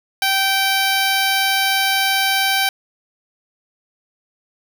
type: tone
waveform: 10% pulse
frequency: 777 Hz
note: G5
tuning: 16 cents flat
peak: -7 dBFS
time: 0.22-2.69 s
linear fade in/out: 2 ms
effects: none